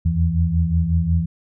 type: tone cluster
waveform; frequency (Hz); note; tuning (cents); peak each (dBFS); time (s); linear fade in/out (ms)
sine; 80 / 85.5 / 166.2; D#2 / F2 / E3; +49 / -36 / +15; -20; 0.05-1.26; 10
effects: none